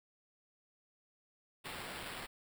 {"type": "noise with sample-and-hold", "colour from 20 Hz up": "white", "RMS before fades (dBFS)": -45, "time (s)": [1.64, 2.27], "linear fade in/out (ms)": 20, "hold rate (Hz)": 6300, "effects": []}